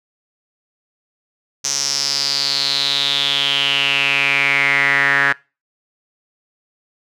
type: tone with band-pass filter sweep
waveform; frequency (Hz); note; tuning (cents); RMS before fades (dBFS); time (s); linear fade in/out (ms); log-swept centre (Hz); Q
sawtooth; 140; C#3; +18; -17; 1.64-5.33; 10; 6000 to 1700; 6.8
effects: noise-tail reverb RT60 0.3 s tail -23 dB re dry